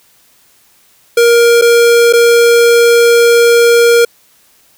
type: tone with dropouts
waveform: square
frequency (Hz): 470.3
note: A#4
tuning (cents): +15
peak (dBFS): -5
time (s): 1.17-4.05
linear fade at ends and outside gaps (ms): 5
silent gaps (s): 1.614-1.62 / 2.127-2.134
effects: white hiss -49 dBFS RMS until 4.77 s